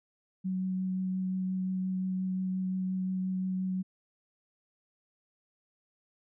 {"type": "tone with vibrato", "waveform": "sine", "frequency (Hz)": 186.6, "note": "F#3", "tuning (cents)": 15, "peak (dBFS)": -29, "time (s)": [0.44, 3.83], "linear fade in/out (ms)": 20, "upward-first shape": "triangle", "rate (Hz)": 5.7, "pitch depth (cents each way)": 11, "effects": []}